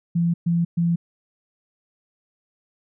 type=tone bursts; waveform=sine; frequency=170 Hz; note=F3; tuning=46 cents flat; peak=-17 dBFS; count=3; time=0.15-0.96 s; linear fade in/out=10 ms; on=190 ms; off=120 ms; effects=none